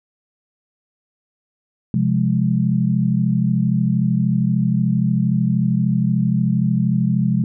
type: chord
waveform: sine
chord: F minor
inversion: second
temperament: equal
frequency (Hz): 130.81 / 174.61 / 207.7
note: C3 / F3 / Ab3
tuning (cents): 0 / 0 / 0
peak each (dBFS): -19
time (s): 1.94-7.44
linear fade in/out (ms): 2
effects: none